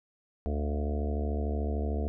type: harmonic tone with a mistuned harmonic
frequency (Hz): 73.42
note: D2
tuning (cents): 0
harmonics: 1 / 3 / 4 / 5 / 6 / 7 / 8 / 9 / 10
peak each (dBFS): -29 / -37 / -41 / -43 / -39 / -45 / -47 / -43 / -46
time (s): 0.46-2.08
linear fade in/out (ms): 0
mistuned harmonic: 10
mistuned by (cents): -55
effects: none